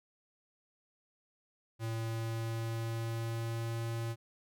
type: tone with pitch glide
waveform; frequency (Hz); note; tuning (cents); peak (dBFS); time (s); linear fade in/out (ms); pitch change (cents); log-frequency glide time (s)
square; 113.3 to 115.15; A#2 to A#2; -49 to -21; -35; 1.79-4.16; 50; +28; 1.92-3.83
effects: none